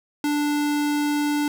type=tone; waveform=square; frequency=293.7 Hz; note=D4; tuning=in tune; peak=-21 dBFS; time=0.24-1.48 s; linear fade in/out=2 ms; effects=none